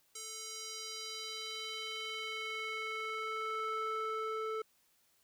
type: tone with band-pass filter sweep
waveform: square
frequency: 439 Hz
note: A4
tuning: 4 cents flat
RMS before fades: -40 dBFS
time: 0.15-4.62 s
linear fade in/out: 5 ms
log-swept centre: 7200 to 900 Hz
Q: 2
effects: white hiss -72 dBFS RMS until 5.23 s